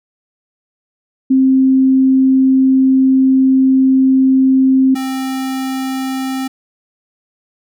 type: tone pair in turn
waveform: sine / square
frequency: 263.8 / 263.8 Hz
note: C4 / C4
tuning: +14 / +14 cents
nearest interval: unison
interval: 0 cents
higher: neither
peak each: -7 / -18 dBFS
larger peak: first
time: 1.3-4.95 / 4.95-6.48 s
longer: first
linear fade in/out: 10 ms
effects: none